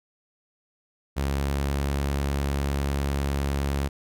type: tone with pitch glide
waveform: sawtooth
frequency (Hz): 69.3 to 69.94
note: C#2 to C#2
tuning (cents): 0 to +16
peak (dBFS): -20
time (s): 1.16-3.89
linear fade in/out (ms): 20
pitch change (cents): +16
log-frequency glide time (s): 1.34-1.93
effects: none